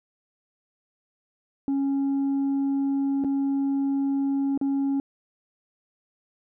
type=tone with dropouts; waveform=sine; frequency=275.7 Hz; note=C#4; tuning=9 cents flat; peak=-19 dBFS; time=1.68-5 s; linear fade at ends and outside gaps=1 ms; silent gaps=3.239-3.246 / 4.576-4.613 s; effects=tanh soft clip ceiling -21 dBFS